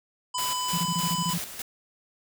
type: harmonic tone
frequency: 1000 Hz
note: B5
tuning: 21 cents sharp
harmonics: 1 / 3 / 5 / 7 / 8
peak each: -29 / -34 / -36 / -37 / -38 dBFS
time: 0.34-1.34 s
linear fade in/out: 10 ms
type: noise with tremolo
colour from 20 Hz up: white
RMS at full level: -33 dBFS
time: 0.38-1.62 s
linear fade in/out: 2 ms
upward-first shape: square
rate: 3.3 Hz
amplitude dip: 60%
type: tone bursts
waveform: sine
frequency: 171.4 Hz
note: F3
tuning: 32 cents flat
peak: -26 dBFS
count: 9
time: 0.73-1.38 s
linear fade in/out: 5 ms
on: 50 ms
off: 25 ms
effects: none